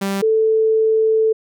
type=tone pair in turn; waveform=sawtooth / sine; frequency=196.4 / 440.9 Hz; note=G3 / A4; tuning=+4 / +4 cents; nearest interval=octave + major second; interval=1400 cents; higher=second; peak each=-15 / -12 dBFS; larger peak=second; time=0.01-0.22 / 0.22-1.33 s; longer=second; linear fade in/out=10 ms; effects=none